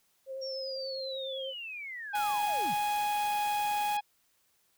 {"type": "tone with vibrato", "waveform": "sine", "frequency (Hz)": 532, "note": "C5", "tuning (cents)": 29, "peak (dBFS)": -36, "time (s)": [0.26, 1.54], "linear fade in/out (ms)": 50, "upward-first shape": "sine", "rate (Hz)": 10, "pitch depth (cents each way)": 16}
{"type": "linear sweep", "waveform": "sine", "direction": "down", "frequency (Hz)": [5600, 109.5], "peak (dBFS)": -38, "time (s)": [0.41, 2.75], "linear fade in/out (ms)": 20}
{"type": "harmonic tone", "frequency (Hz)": 830.6, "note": "G#5", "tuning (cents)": 0, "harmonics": [1, 2, 3, 4, 5, 6], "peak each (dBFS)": [-28, -46, -40, -44, -54, -56], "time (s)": [2.13, 4.01], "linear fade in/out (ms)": 20}
{"type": "noise", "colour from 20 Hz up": "white", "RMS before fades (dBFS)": -43, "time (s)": [2.15, 3.97], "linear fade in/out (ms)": 2}
{"effects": ["white hiss -71 dBFS RMS until 4.77 s"]}